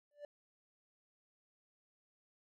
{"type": "tone with exponential growth", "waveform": "triangle", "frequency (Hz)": 585, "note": "D5", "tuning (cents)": -7, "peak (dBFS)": -40, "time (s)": [0.11, 0.25], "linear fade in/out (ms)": 2, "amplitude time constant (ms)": 30, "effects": []}